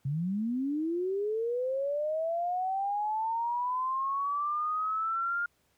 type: linear sweep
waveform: sine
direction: up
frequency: 130.81 to 1416 Hz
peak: -28 dBFS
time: 0.05-5.46 s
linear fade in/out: 5 ms
effects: pink hiss -71 dBFS RMS until 5.77 s + high-pass 60 Hz 12 dB/octave